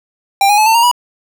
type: tone with pitch steps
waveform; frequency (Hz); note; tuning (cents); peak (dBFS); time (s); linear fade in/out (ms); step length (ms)
square; 792 / 825.2 / 859.7 / 895.7 / 933.2 / 972.3; G5 / G#5 / A5 / A5 / A#5 / B5; +18 / -11 / -40 / +31 / +2 / -27; -8; 0.41-0.914; 2; 84
effects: none